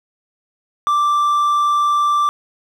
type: tone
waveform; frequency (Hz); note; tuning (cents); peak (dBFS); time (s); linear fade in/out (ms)
triangle; 1174.7; D6; 0; -11; 0.87-2.29; 0
effects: none